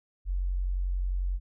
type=tone; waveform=sine; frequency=45.6 Hz; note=F#1; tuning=24 cents flat; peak=-26 dBFS; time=0.25-1.4 s; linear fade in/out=50 ms; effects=none